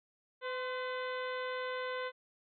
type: harmonic tone with a mistuned harmonic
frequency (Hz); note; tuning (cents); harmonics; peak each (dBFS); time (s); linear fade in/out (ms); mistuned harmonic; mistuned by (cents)
506; B4; +42; 1 / 2 / 3 / 4 / 5 / 6 / 7 / 8; -38 / -42 / -43 / -46 / -54 / -53 / -51 / -58; 0.41-2.12; 50; 2; +43
effects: none